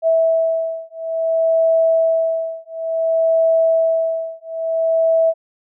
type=beating tone pair; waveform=sine; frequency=653 / 653.57 Hz; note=E5 / E5; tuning=-17 / -15 cents; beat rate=0.57 Hz; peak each=-17 dBFS; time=0.02-5.34 s; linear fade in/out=50 ms; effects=none